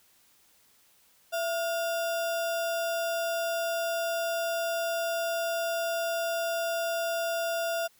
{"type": "tone with sample-and-hold", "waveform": "sine", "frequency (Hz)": 670, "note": "E5", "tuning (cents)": 28, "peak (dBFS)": -27, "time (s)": [1.32, 7.88], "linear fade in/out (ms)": 20, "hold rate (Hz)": 2100, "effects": ["white hiss -63 dBFS RMS until 7.99 s"]}